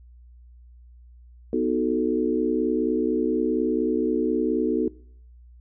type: chord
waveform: sine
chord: B dominant seventh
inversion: none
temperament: equal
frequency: 246.9 / 311.1 / 370 / 440 Hz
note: B3 / D#4 / F#4 / A4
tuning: 0 / 0 / 0 / 0 cents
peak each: -26 dBFS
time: 1.53-4.88 s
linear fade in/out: 2 ms
effects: noise-tail reverb RT60 0.6 s tail -22 dB re dry + added 60 Hz sine -46 dBFS peak until 5.6 s